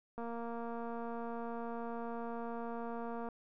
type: click train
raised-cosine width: 1 ms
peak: -30 dBFS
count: 725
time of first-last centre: 0.18-3.287 s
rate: 233 Hz
effects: none